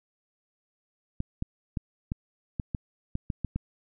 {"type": "clicks", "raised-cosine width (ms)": 5, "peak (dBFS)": -17, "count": 10, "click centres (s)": [1.204, 1.424, 1.772, 2.119, 2.598, 2.748, 3.154, 3.302, 3.447, 3.56], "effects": []}